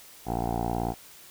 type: tone with low-pass filter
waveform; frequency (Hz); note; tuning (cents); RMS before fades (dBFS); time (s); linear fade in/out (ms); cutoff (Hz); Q
10% pulse; 58.27; A#1; 0; -29; 0.25-0.95; 50; 730; 6.2
effects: white hiss -50 dBFS RMS until 1.3 s